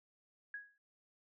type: tone with exponential decay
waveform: sine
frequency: 1661 Hz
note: G#6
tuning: in tune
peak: -39 dBFS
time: 0.54-0.78 s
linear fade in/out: 2 ms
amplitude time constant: 51 ms
effects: none